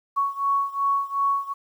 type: beating tone pair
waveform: sine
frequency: 1112 / 1114.7 Hz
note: C#6 / C#6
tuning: +5 / +9 cents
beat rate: 2.7 Hz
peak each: -23 / -25 dBFS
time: 0.16-1.54 s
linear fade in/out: 20 ms
effects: 9-bit

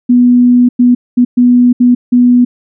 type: tone bursts at uneven times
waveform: sine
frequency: 245.4 Hz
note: B3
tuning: 11 cents flat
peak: -3 dBFS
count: 6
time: 0.09-0.69 / 0.79-0.95 / 1.17-1.25 / 1.37-1.73 / 1.8-1.95 / 2.12-2.45 s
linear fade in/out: 10 ms
effects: none

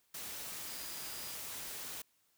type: tone in noise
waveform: sine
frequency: 4888 Hz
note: D#8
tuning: 32 cents flat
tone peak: -52 dBFS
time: 0.67-1.35 s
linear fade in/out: 5 ms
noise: white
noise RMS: -44 dBFS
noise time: 0.14-2.02 s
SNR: -11 dB
effects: white hiss -74 dBFS RMS until 2.37 s

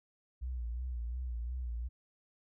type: tone with vibrato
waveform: sine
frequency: 60.5 Hz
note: B1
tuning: 35 cents flat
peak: -35 dBFS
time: 0.41-1.89 s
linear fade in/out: 20 ms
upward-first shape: sine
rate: 2.8 Hz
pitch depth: 84 cents each way
effects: none

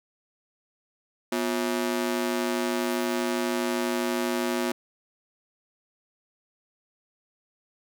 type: ring-modulated tone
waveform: sawtooth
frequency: 300.1 Hz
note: D4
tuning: 38 cents sharp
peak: -18 dBFS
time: 1.32-4.72 s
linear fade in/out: 5 ms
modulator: 56.2 Hz
effects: none

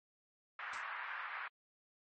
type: band-pass noise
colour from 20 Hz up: pink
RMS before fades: -44 dBFS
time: 0.59-1.48 s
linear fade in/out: 2 ms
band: 1100 to 2000 Hz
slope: 24 dB/octave
type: noise with exponential decay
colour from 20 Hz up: white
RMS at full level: -46 dBFS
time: 0.73-0.92 s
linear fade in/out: 5 ms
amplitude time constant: 40 ms
effects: MP3 32 kbps

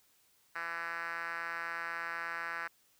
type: tone with band-pass filter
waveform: 5% pulse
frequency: 168.1 Hz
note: E3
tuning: 34 cents sharp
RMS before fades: -39 dBFS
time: 0.55-2.68 s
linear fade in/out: 10 ms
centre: 1600 Hz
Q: 2.4
effects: white hiss -69 dBFS RMS until 2.99 s

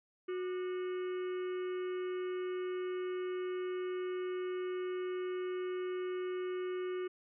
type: harmonic tone with a mistuned harmonic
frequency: 365.9 Hz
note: F#4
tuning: 19 cents flat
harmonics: 1 / 3 / 4 / 5 / 6 / 7 / 8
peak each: -35 / -50 / -54 / -57 / -55 / -62 / -58 dBFS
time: 0.28-7.08 s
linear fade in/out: 10 ms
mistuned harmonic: 3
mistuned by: +150 cents
effects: none

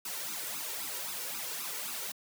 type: noise with flanger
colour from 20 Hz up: white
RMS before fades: -38 dBFS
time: 0.05-2.12 s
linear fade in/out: 5 ms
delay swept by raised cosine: 0.78 to 2.18 ms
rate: 3.8 Hz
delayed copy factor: +0.75
effects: high-pass 200 Hz 12 dB/octave

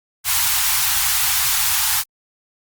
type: band-stop noise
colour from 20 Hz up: white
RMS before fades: -18 dBFS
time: 0.24-2.04 s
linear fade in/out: 50 ms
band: 130 to 740 Hz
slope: 96 dB/octave
effects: Opus 32 kbps

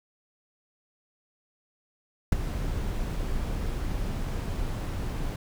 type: noise with ADSR envelope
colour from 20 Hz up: brown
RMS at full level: -18 dBFS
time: 2.32-5.36 s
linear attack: 4 ms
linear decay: 13 ms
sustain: -12 dB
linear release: 4 ms
effects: none

